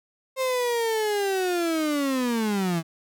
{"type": "linear sweep", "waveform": "35% pulse", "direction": "down", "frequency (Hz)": [530, 159.7], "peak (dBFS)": -21, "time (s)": [0.36, 2.83], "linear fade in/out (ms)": 50, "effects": []}